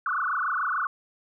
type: tone with frequency modulation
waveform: sine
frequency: 1300 Hz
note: E6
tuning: 24 cents flat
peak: -24 dBFS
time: 0.06-0.87 s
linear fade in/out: 2 ms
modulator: 26.8 Hz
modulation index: 7.7
effects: none